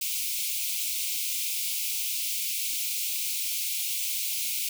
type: high-pass noise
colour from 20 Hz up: white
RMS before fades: -30 dBFS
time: 0.01-4.69 s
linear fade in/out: 5 ms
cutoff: 2200 Hz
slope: 96 dB/octave
effects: none